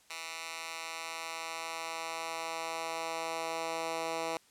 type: tone with high-pass filter sweep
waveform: 10% pulse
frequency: 163.8 Hz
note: E3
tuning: 11 cents flat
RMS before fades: -38 dBFS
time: 0.1-4.37 s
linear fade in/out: 2 ms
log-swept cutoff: 1800 to 480 Hz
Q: 0.85
effects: white hiss -64 dBFS RMS until 4.5 s + low-pass 10000 Hz 12 dB/octave